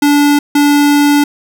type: tone pair in turn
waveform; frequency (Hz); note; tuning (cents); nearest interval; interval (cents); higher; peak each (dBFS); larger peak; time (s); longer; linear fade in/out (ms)
square; 289.7 / 289.7; D4 / D4; -24 / -24; unison; 0; neither; -7; neither; 0.02-0.39 / 0.55-1.24; second; 5
effects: none